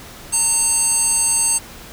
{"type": "tone with band-pass filter", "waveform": "square", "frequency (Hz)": 910, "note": "A#5", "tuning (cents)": -42, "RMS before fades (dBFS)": -17, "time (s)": [0.32, 1.59], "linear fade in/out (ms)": 20, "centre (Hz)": 8100, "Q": 6.4, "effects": ["pink hiss -38 dBFS RMS until 1.92 s"]}